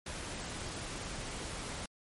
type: noise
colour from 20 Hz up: pink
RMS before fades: -41 dBFS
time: 0.06-1.86 s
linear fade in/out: 5 ms
effects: MP3 48 kbps